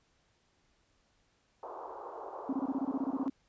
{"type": "band-pass noise", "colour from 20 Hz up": "white", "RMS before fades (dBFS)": -44, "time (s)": [1.63, 3.28], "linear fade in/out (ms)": 0, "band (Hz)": [360, 1100], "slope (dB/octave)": 48}
{"type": "tone bursts", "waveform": "sine", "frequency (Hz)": 270, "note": "C#4", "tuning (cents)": -45, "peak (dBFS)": -29, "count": 13, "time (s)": [2.49, 3.299], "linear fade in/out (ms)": 5, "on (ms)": 41, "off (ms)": 23}
{"effects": ["pink hiss -72 dBFS RMS until 3.48 s", "resampled to 16000 Hz"]}